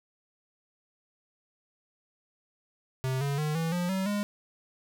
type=tone with pitch steps; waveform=square; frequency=130.81 / 141.01 / 152.01 / 163.86 / 176.64 / 190.41 / 205.3 Hz; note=C3 / C#3 / D#3 / E3 / F3 / F#3 / G#3; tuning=0 / +30 / -40 / -10 / +20 / +50 / -20 cents; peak=-28 dBFS; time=3.04-4.23 s; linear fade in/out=0 ms; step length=170 ms; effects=none

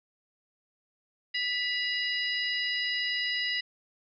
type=harmonic tone with a mistuned harmonic; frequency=987.8 Hz; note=B5; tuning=in tune; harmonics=2 / 3 / 4 / 5; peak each=-31 / -33 / -36 / -35 dBFS; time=1.34-3.61 s; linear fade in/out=10 ms; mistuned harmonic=3; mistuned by=-58 cents; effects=none

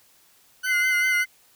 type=tone with vibrato; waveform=40% pulse; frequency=1480 Hz; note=F#6; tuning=in tune; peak=-24 dBFS; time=0.63-1.25 s; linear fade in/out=20 ms; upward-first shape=sine; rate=5.1 Hz; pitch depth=46 cents each way
type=tone; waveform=sine; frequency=2072 Hz; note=C7; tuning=17 cents flat; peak=-20 dBFS; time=0.66-1.26 s; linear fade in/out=50 ms
effects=white hiss -58 dBFS RMS until 1.55 s

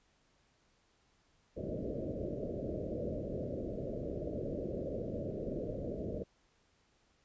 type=low-pass noise; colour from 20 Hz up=white; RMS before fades=-39 dBFS; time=1.56-6.24 s; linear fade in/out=20 ms; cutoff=620 Hz; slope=96 dB/octave; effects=pink hiss -72 dBFS RMS until 7.24 s + resampled to 16000 Hz

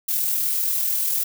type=noise with amplitude modulation; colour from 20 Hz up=violet; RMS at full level=-21 dBFS; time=0.08-1.24 s; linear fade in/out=10 ms; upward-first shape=sine; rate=40.2 Hz; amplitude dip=35%; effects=none

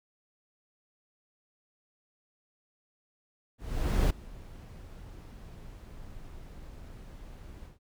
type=noise with ADSR envelope; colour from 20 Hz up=brown; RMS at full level=-23 dBFS; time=3.58-7.79 s; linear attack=520 ms; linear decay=10 ms; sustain=-23 dB; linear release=140 ms; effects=none

